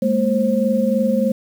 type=tone cluster; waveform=sine; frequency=206.7 / 229.9 / 530 Hz; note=G#3 / A#3 / C5; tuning=-8 / -24 / +22 cents; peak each=-19 dBFS; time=0.02-1.32 s; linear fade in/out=5 ms; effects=7-bit